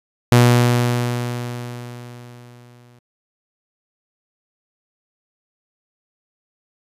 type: tone with exponential decay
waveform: sawtooth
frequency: 121.4 Hz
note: B2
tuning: 29 cents flat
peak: -4 dBFS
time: 0.32-2.99 s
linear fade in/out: 0 ms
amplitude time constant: 580 ms
effects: resampled to 32000 Hz